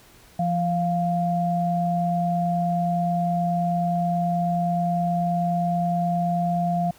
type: tone pair together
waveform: sine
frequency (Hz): 172.07 / 698.5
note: F3 / F5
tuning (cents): -25 / 0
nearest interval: 2 octaves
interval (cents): 2425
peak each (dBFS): -23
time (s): 0.39-6.91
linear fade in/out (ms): 5
effects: pink hiss -52 dBFS RMS until 6.98 s